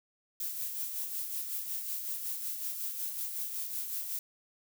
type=noise with tremolo; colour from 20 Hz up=violet; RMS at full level=-35 dBFS; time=0.4-4.19 s; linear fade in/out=2 ms; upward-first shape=sine; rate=5.4 Hz; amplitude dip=45%; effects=none